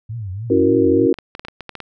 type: tone with vibrato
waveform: sine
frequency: 103.8 Hz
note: G#2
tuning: in tune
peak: -24 dBFS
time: 0.09-1.07 s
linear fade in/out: 10 ms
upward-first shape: triangle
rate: 3.4 Hz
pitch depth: 260 cents each way
type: chord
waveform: sine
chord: F# dominant seventh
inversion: second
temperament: equal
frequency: 277.2 / 329.6 / 370 / 466.2 Hz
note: C#4 / E4 / F#4 / A#4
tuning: 0 / 0 / 0 / 0 cents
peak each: -17 dBFS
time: 0.5-1.13 s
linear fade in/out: 5 ms
type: clicks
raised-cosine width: 0.3 ms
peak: -15 dBFS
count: 10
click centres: 1.141 / 1.187 / 1.351 / 1.395 / 1.45 / 1.484 / 1.607 / 1.693 / 1.753 / 1.803 s
effects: none